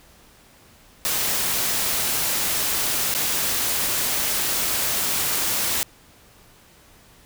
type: noise with dropouts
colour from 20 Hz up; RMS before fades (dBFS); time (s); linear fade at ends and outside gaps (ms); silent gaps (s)
white; -23; 1.05-5.83; 0; 3.14-3.149
effects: pink hiss -52 dBFS RMS until 7.25 s